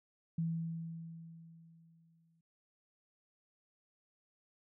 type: tone with exponential decay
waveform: sine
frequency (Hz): 164.81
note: E3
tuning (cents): 0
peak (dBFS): -31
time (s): 0.38-2.41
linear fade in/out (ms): 5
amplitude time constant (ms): 440
effects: none